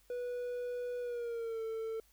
triangle tone with pitch glide, 490 to 446.7 Hz, B4 to A4, -14 to +26 cents, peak -34 dBFS, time 0.1-2 s, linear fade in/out 2 ms, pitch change -160 cents, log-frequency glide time 1-1.62 s, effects added 50 Hz sine -68 dBFS peak until 2.12 s + white hiss -69 dBFS RMS until 2.12 s

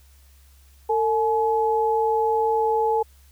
sine tone pair together, 450.5 / 851.6 Hz, A4 / G#5, +41 / +43 cents, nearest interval major seventh, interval 1102 cents, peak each -21 dBFS, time 0.89-3.03 s, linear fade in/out 10 ms, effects added 68 Hz sine -50 dBFS peak until 3.31 s + white hiss -59 dBFS RMS until 3.31 s

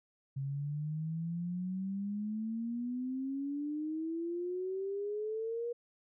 sine exponential sweep, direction up, 134.8 to 480 Hz, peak -34 dBFS, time 0.36-5.73 s, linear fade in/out 10 ms, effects none

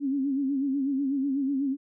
sine tone with vibrato, 274.3 Hz, C#4, 18 cents flat, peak -24 dBFS, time 0-1.77 s, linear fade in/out 50 ms, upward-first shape sine, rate 8.1 Hz, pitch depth 80 cents each way, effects none

